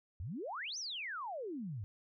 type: exponential two-way sweep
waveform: sine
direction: up then down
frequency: 74 to 6290 to 92.8 Hz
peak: -39 dBFS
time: 0.2-1.84 s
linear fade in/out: 0 ms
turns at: 0.78 s
effects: none